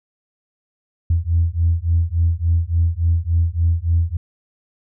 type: beating tone pair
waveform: sine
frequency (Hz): 82.41 / 85.91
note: E2 / F2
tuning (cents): 0 / -28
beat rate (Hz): 3.5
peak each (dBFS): -17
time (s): 1.1-4.17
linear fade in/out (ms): 5
effects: tanh soft clip ceiling -7 dBFS